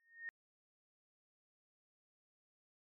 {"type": "tone with exponential growth", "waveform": "sine", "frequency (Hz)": 1845, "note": "A#6", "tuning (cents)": -18, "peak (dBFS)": -39, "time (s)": [0, 0.29], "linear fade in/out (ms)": 0, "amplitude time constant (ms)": 62, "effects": ["MP3 96 kbps"]}